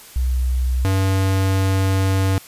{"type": "tone pair in turn", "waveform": ["sine", "square"], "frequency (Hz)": [63.4, 95.87], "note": ["B1", "G2"], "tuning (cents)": [46, -38], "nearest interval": "perfect fifth", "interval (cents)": 716, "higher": "second", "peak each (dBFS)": -16, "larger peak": "neither", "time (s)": [[0.16, 0.85], [0.85, 2.38]], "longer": "second", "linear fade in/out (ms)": 0, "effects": ["white hiss -42 dBFS RMS until 2.47 s", "resampled to 32000 Hz"]}